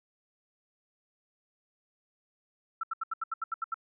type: tone bursts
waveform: sine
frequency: 1334 Hz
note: E6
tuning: 20 cents sharp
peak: -29 dBFS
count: 10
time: 2.81-3.743 s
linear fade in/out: 5 ms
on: 24 ms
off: 77 ms
effects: none